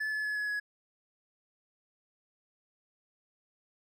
triangle tone with pitch steps, 1731 / 1718.1 / 1705.2 / 1692.4 / 1679.8 Hz, A6 / A6 / G#6 / G#6 / G#6, -29 / -42 / +45 / +32 / +19 cents, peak -29 dBFS, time 0-0.6 s, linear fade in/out 10 ms, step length 120 ms, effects none

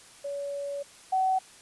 sine tone pair in turn, 566 / 755.5 Hz, C#5 / F#5, +36 / +36 cents, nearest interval perfect fourth, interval 500 cents, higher second, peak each -31 / -22 dBFS, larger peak second, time 0.24-0.83 / 1.12-1.39 s, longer first, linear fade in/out 10 ms, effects white hiss -52 dBFS RMS until 1.61 s + resampled to 24000 Hz

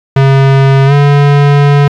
square tone with pitch glide, 135.9 to 143.32 Hz, C#3 to D3, -34 to -42 cents, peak -4 dBFS, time 0.16-1.88 s, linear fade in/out 5 ms, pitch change +92 cents, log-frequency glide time 0.86-0.93 s, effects low-pass 3000 Hz 12 dB/octave + 7-bit

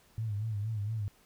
sine tone with vibrato, 107 Hz, A2, 48 cents flat, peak -31 dBFS, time 0.18-1.08 s, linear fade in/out 0 ms, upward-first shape sine, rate 4.3 Hz, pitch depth 99 cents each way, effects pink hiss -64 dBFS RMS until 1.25 s

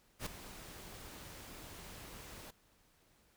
pink noise with ADSR envelope, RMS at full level -39 dBFS, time 0.19-2.51 s, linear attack 74 ms, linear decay 3 ms, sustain -12 dB, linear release 10 ms, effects pink hiss -70 dBFS RMS until 3.36 s

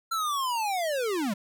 square linear sweep, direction down, 1363 to 185 Hz, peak -27 dBFS, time 0.11-1.34 s, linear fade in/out 10 ms, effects none

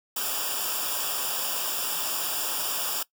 white noise with comb filter, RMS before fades -29 dBFS, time 0.16-3.03 s, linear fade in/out 5 ms, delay 0.48 ms, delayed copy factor -0.9, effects noise-tail reverb RT60 0.1 s tail -20 dB re dry

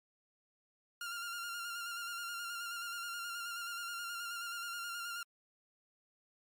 sawtooth tone with vibrato, 1396.9 Hz, F6, in tune, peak -36 dBFS, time 1.01-5.23 s, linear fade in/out 2 ms, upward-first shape square, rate 9.4 Hz, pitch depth 26 cents each way, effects MP3 96 kbps

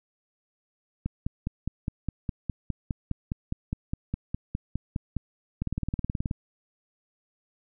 two click trains, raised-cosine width 5 ms, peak -16 / -16 dBFS, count 14 / 21, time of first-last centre 5.62-6.311 / 1.06-5.167 s, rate 18.8 / 4.87 Hz, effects none

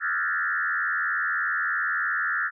sine tone with frequency modulation, 1569 Hz, G6, 1 cent sharp, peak -23 dBFS, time 0-2.51 s, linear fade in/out 50 ms, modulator 83.2 Hz, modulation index 3.1, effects none

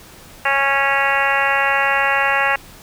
harmonic tone, 275.9 Hz, C#4, 8 cents flat, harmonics 2 / 3 / 4 / 5 / 6 / 7 / 8 / 9 / 10, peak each -25 / -21 / -23 / -24 / -21 / -21 / -26 / -27 / -24 dBFS, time 0.45-2.56 s, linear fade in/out 5 ms, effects pink hiss -42 dBFS RMS until 2.82 s

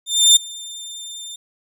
25% pulse tone with ADSR envelope, 3595 Hz, A7, 36 cents sharp, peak -3 dBFS, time 0.06-1.36 s, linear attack 300 ms, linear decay 12 ms, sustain -24 dB, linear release 9 ms, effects none

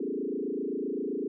sine tone with frequency modulation, 340 Hz, F4, 46 cents flat, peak -29 dBFS, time 0-1.28 s, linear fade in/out 5 ms, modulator 27.7 Hz, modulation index 3.6, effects none

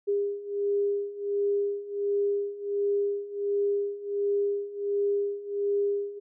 sine beating tone pair, 403.7 / 405.1 Hz, G#4 / G#4, -49 / -43 cents, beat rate 1.4 Hz, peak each -30 / -27 dBFS, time 0.07-6.2 s, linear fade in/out 20 ms, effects none

